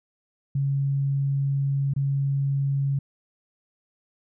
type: tone with dropouts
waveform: sine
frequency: 138.59 Hz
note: C#3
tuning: in tune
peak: -21 dBFS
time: 0.55-2.99 s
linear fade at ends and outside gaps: 5 ms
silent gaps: 1.937-1.962 s
effects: none